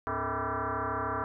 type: tone with frequency modulation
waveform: sine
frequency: 106.6 Hz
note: G#2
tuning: 46 cents sharp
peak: -29 dBFS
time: 0.07-1.24 s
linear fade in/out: 0 ms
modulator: 180 Hz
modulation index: 7.7
effects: none